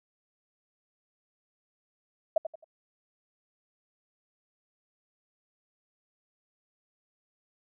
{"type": "tone with echo", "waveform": "sine", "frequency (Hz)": 640, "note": "D#5", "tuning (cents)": 49, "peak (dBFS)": -19, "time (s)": [2.36, 2.38], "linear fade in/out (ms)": 5, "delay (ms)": 88, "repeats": 3, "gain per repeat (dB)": -10, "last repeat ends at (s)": 2.644, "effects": []}